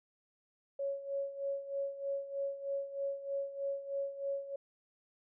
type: tone with tremolo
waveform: sine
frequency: 555 Hz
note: C#5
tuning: 2 cents sharp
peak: -32 dBFS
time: 0.79-4.56 s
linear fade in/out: 5 ms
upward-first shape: sine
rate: 3.2 Hz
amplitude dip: 75%
effects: none